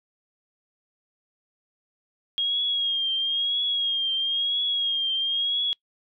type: tone with vibrato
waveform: sine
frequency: 3259 Hz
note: G#7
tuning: 33 cents flat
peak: -22 dBFS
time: 2.38-5.73 s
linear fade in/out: 0 ms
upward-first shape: triangle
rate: 1 Hz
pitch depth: 60 cents each way
effects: noise-tail reverb RT60 0.1 s tail -24 dB re dry